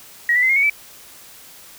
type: tone with pitch steps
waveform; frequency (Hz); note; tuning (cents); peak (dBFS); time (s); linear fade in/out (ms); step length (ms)
sine; 1900 / 1976.1 / 2055 / 2138 / 2223 / 2312; A#6 / B6 / C7 / C7 / C#7 / D7; +33 / 0 / -32 / +37 / +4 / -28; -13; 0.29-0.698; 2; 68
effects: white hiss -43 dBFS RMS until 1.78 s